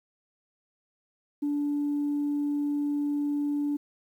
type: tone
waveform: sine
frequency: 290.3 Hz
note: D4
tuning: 20 cents flat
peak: -24 dBFS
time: 1.42-3.77 s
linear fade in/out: 10 ms
effects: tanh soft clip ceiling -22 dBFS + 10-bit